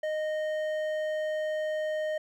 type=tone with hard clipping; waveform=sine; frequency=618 Hz; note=D#5; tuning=12 cents flat; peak=-30 dBFS; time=0.03-2.18 s; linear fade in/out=5 ms; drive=8 dB; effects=none